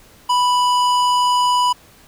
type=tone with hard clipping; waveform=sine; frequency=987.8 Hz; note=B5; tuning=in tune; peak=-15 dBFS; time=0.29-1.73 s; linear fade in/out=10 ms; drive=14 dB; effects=pink hiss -48 dBFS RMS until 2.07 s